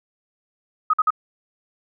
sine tone bursts, 1260 Hz, D#6, 21 cents sharp, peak -14 dBFS, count 3, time 0.9-1.105 s, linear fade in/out 5 ms, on 35 ms, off 50 ms, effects none

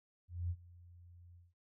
sine tone with ADSR envelope, 87.31 Hz, F2, in tune, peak -33 dBFS, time 0.28-1.54 s, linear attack 220 ms, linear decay 56 ms, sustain -22 dB, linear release 190 ms, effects none

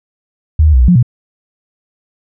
sine tone with pitch steps, 77.4 / 76.9 / 63.6 / 60.5 / 177.2 / 121.4 Hz, D#2 / D#2 / C2 / B1 / F3 / B2, -9 / -20 / -48 / -35 / +25 / -29 cents, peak -4 dBFS, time 0.59-1.028 s, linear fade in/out 5 ms, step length 73 ms, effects none

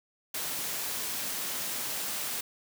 white high-pass noise, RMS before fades -34 dBFS, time 0.34-2.41 s, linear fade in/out 5 ms, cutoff 110 Hz, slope 12 dB/octave, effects none

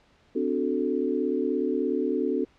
sine chord, D dominant seventh, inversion third, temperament equal with one note detuned, 256.7 / 293.7 / 370 / 440 Hz, C4 / D4 / F#4 / A4, -33 / 0 / 0 / 0 cents, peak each -29 dBFS, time 0.35-2.45 s, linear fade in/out 10 ms, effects pink hiss -61 dBFS RMS until 2.58 s + low-pass 4000 Hz 12 dB/octave

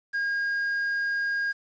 triangle tone, 1625 Hz, G#6, 38 cents flat, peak -23 dBFS, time 0.13-1.53 s, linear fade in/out 20 ms, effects resampled to 16000 Hz + 9-bit

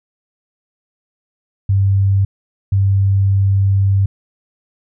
sine tone bursts at uneven times, 98 Hz, G2, in tune, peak -10 dBFS, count 2, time 1.69-2.25 / 2.72-4.06 s, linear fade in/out 5 ms, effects none

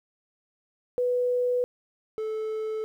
sine / triangle tone pair in turn, 493.9 / 436.2 Hz, B4 / A4, 0 / -15 cents, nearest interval major second, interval 215 cents, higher first, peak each -22 / -26 dBFS, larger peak first, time 0.98-1.64 / 2.18-2.84 s, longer neither, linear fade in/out 0 ms, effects 10-bit

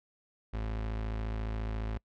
35% pulse tone, 54.4 Hz, A1, 19 cents flat, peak -31 dBFS, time 0.53-1.98 s, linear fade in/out 10 ms, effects noise-tail reverb RT60 0.1 s tail -26 dB re dry + low-pass 3000 Hz 12 dB/octave

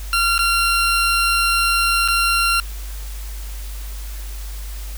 20% pulse tone with dropouts, 1377 Hz, F6, 25 cents flat, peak -10 dBFS, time 0.13-2.6 s, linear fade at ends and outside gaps 1 ms, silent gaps 0.38-0.391 / 2.078-2.084 s, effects added 50 Hz sine -27 dBFS peak until 4.97 s + white hiss -39 dBFS RMS until 4.97 s

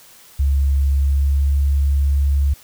sine tone with pitch glide, 69.3 to 70.15 Hz, C#2 to C#2, 0 to +21 cents, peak -13 dBFS, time 0.39-2.54 s, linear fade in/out 10 ms, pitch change +21 cents, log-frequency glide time 0.91-1.54 s, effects white hiss -46 dBFS RMS until 2.63 s

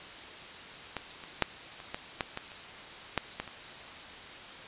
clicks, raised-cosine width 0.3 ms, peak -17 / -28 / -7 / -29 / -18 / -13 / -19 / -30 / -10 / -17 / -27 dBFS, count 11, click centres 0.967 / 1.238 / 1.423 / 1.802 / 1.945 / 2.208 / 2.374 / 2.518 / 3.177 / 3.4 / 3.477 s, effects white hiss -45 dBFS RMS until 4.67 s + resampled to 8000 Hz

